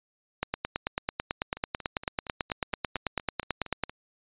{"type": "two click trains", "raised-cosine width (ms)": 0.3, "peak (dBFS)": [-11, -24], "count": [32, 11], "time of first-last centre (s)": [[0.43, 3.837], [1.57, 3.896]], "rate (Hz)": [9.1, 4.3], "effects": ["resampled to 8000 Hz"]}